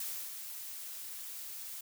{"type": "noise with ADSR envelope", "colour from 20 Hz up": "blue", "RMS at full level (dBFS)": -38, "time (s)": [0, 1.81], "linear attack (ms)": 4, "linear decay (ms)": 310, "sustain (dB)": -6, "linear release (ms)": 6, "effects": []}